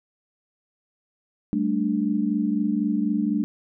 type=chord; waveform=sine; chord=G suspended second; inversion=none; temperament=equal; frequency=196 / 220 / 293.7 Hz; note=G3 / A3 / D4; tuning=0 / 0 / 0 cents; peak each=-26 / -24 / -25 dBFS; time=1.53-3.44 s; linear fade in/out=0 ms; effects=none